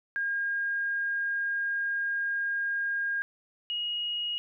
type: tone pair in turn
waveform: sine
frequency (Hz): 1619 / 2885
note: G#6 / F#7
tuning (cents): -45 / -44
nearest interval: minor seventh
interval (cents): 1001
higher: second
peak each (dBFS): -27 / -29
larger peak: first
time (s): 0.16-3.22 / 3.7-4.38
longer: first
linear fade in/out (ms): 0
effects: none